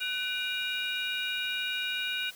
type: tone cluster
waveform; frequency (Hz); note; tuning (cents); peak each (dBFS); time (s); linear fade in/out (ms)
sine; 1503 / 2403 / 2855 / 3784; F#6 / D7 / F7 / A#7; +27 / +39 / +37 / +25; -35 / -35 / -34 / -36; 0-2.31; 20
effects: tanh soft clip ceiling -19 dBFS + white hiss -51 dBFS RMS until 2.35 s